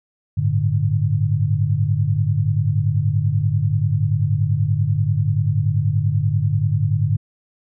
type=chord; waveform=sine; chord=G suspended second; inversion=none; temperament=equal with one note detuned; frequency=99.65 / 110 / 146.83 Hz; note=G2 / A2 / D3; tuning=+29 / 0 / 0 cents; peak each=-20 dBFS; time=0.37-7.17 s; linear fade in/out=10 ms; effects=none